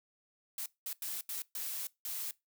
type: noise bursts at uneven times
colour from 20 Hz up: blue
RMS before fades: -39 dBFS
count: 6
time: 0.58-0.66 / 0.86-0.93 / 1.02-1.21 / 1.29-1.42 / 1.55-1.87 / 2.05-2.31 s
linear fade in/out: 2 ms
effects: noise-tail reverb RT60 0.2 s tail -21 dB re dry